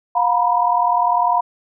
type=tone cluster; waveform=sine; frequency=711 / 949 / 989 Hz; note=F5 / A#5 / B5; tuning=+31 / +31 / +2 cents; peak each=-18 dBFS; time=0.15-1.41 s; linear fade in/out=10 ms; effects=none